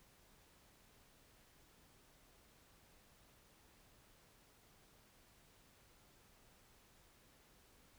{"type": "silence", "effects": ["pink hiss -68 dBFS RMS until 7.98 s"]}